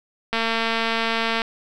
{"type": "click train", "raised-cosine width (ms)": 0.3, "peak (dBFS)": -7, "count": 248, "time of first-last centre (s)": [0.33, 1.418], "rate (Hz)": 227, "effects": []}